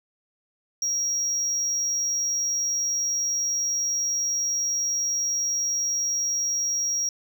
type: tone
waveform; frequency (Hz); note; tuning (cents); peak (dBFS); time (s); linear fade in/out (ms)
sine; 5650; F8; +19; -20; 0.82-7.09; 2
effects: tanh soft clip ceiling -22 dBFS